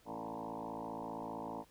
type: tone with frequency modulation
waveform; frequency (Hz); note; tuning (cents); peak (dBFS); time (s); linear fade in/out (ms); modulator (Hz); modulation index
sine; 587.3; D5; 0; -40; 0.05-1.65; 50; 55.3; 7.2
effects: pink hiss -67 dBFS RMS until 1.7 s